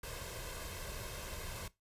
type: noise with comb filter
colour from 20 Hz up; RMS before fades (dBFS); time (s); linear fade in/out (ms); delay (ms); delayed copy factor
pink; -44; 0.03-1.68; 5; 1.9; +0.6
effects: noise-tail reverb RT60 0.2 s tail -19 dB re dry + resampled to 32000 Hz